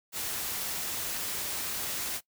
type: noise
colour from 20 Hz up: white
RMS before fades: -34 dBFS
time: 0.12-2.21 s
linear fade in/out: 50 ms
effects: noise-tail reverb RT60 0.1 s tail -20 dB re dry